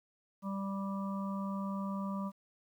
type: harmonic tone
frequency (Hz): 196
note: G3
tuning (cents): 0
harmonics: 1 / 3 / 5 / 6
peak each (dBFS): -35 / -46 / -45 / -45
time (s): 0.42-2.32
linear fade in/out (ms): 50
effects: 11-bit